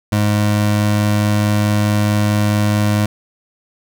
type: tone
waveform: 25% pulse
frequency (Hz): 104.6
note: G#2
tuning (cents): +13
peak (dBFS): -9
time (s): 0.12-3.06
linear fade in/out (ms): 5
effects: none